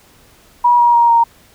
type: tone with pitch steps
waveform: sine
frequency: 965 / 953.4 / 941.9 / 930.5 Hz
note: B5 / A#5 / A#5 / A#5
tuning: -40 / +39 / +18 / -3 cents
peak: -7 dBFS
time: 0.64-1.24 s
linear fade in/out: 10 ms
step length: 150 ms
effects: pink hiss -48 dBFS RMS until 1.54 s